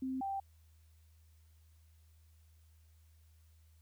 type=tone pair in turn; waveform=sine; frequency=261.6 / 783.9 Hz; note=C4 / G5; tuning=0 / 0 cents; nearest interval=octave + perfect fifth; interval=1900 cents; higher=second; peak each=-35 / -35 dBFS; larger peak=neither; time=0.02-0.21 / 0.21-0.4 s; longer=neither; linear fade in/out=5 ms; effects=added 79 Hz sine -61 dBFS peak until 3.81 s + white hiss -75 dBFS RMS until 3.81 s